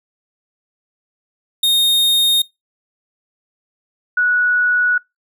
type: tone pair in turn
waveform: 45% pulse / sine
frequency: 3700 / 1468.3 Hz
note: A#7 / F#6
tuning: -14 / -14 cents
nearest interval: octave + major third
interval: 1600 cents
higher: first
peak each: -12 dBFS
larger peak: neither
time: 1.63-2.42 / 4.17-4.98 s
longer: second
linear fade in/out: 5 ms
effects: noise-tail reverb RT60 0.2 s tail -24 dB re dry